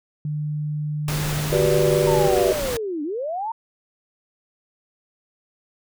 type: tone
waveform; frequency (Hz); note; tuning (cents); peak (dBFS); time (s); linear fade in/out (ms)
sine; 150; D3; +37; -23; 0.25-2.28; 2
type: noise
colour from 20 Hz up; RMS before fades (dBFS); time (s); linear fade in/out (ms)
pink; -28; 1.08-2.77; 2
type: chord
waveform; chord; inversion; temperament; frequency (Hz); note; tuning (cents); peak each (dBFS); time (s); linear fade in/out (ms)
sine; G major seventh; third; just; 367.5 / 392 / 490 / 588; F#4 / G4 / B4 / D5; -12 / 0 / -14 / +2; -22; 1.52-2.53; 5
type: linear two-way sweep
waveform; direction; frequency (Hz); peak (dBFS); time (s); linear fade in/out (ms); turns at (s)
sine; down then up; 932.3 to 282.9 to 932.3; -24; 2.07-3.52; 5; 3.03
effects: none